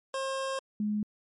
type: tone pair in turn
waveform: 25% pulse / sine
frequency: 535 / 210.1 Hz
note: C5 / G#3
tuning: +38 / +20 cents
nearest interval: octave + major third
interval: 1618 cents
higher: first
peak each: -27 dBFS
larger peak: neither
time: 0.14-0.59 / 0.8-1.03 s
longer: first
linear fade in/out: 2 ms
effects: MP3 48 kbps